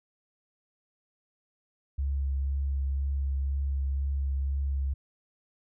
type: tone with vibrato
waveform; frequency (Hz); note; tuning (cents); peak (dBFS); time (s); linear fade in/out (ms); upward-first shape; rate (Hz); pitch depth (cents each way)
sine; 68.7; C#2; -15; -26; 1.98-4.94; 10; triangle; 2; 19
effects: none